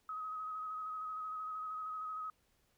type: tone with vibrato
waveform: sine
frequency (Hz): 1267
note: D#6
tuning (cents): +31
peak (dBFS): -39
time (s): 0.09-2.3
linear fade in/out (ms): 2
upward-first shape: square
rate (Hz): 13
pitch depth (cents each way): 17
effects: pink hiss -75 dBFS RMS until 2.77 s